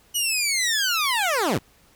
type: linear sweep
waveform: 15% pulse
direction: down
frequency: 2960 to 75 Hz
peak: -14 dBFS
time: 0.14-1.59 s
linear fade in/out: 20 ms
effects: pink hiss -57 dBFS RMS until 1.95 s